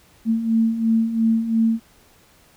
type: beating tone pair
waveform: sine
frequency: 223.3 / 226.2 Hz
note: A3 / A3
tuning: +26 / +48 cents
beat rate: 2.9 Hz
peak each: -23 / -17 dBFS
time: 0.25-1.8 s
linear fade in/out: 50 ms
effects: pink hiss -54 dBFS RMS until 2.56 s